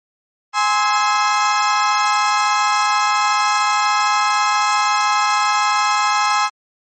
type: chord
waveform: 35% pulse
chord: Ab augmented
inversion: none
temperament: equal with one note detuned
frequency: 830.6 / 1046.5 / 1292.1 Hz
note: Ab5 / C6 / E6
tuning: 0 / 0 / -35 cents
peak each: -17 dBFS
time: 0.53-6.5 s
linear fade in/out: 50 ms
effects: MP3 32 kbps